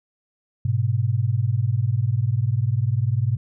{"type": "tone pair together", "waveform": "sine", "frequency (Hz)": [104.99, 125.1], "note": ["G#2", "B2"], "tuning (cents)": [19, 23], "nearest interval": "minor third", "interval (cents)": 304, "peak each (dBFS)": [-21, -21], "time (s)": [0.65, 3.37], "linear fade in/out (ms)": 5, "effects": []}